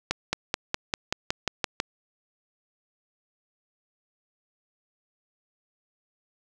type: accelerating click train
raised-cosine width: 0.2 ms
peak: -7 dBFS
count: 10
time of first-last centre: 0.11-1.801 s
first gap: 220 ms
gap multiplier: 0.96
effects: none